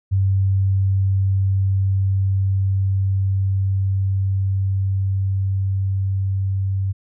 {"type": "tone with level ramp", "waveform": "sine", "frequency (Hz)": 96.7, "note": "G2", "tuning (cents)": -23, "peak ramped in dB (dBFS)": [-14, -18], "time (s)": [0.11, 6.93], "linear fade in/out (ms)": 20, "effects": []}